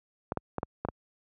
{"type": "clicks", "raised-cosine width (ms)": 1, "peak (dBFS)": -16, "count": 6, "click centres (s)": [0.321, 0.373, 0.583, 0.631, 0.85, 0.887], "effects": ["high-pass 60 Hz 12 dB/octave"]}